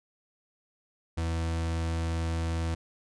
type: tone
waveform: 40% pulse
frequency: 82.41 Hz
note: E2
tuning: in tune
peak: -27 dBFS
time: 1.17-2.75 s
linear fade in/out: 10 ms
effects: resampled to 22050 Hz